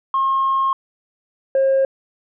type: tone pair in turn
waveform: sine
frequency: 1075 / 537.5 Hz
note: C6 / C5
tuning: +47 / +47 cents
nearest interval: octave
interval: 1200 cents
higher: first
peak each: -14 / -11 dBFS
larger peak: second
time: 0.14-0.73 / 1.55-1.85 s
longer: first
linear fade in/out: 2 ms
effects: tanh soft clip ceiling -11 dBFS